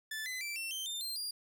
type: tone with pitch steps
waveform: sawtooth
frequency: 1751 / 2023 / 2337 / 2700 / 3120 / 3605 / 4165 / 4812 Hz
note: A6 / B6 / D7 / E7 / G7 / A7 / C8 / D8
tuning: -9 / +41 / -9 / +41 / -9 / +41 / -9 / +41 cents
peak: -34 dBFS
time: 0.11-1.31 s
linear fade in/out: 5 ms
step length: 150 ms
effects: none